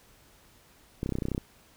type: clicks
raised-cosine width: 3 ms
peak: -17 dBFS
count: 12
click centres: 1.031 / 1.061 / 1.092 / 1.123 / 1.154 / 1.186 / 1.222 / 1.254 / 1.285 / 1.317 / 1.348 / 1.379 s
effects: pink hiss -59 dBFS RMS until 1.76 s